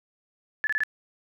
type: tone bursts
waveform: sine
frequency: 1726 Hz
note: A6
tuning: 34 cents flat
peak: -22 dBFS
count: 4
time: 0.64-0.835 s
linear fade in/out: 0 ms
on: 30 ms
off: 25 ms
effects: none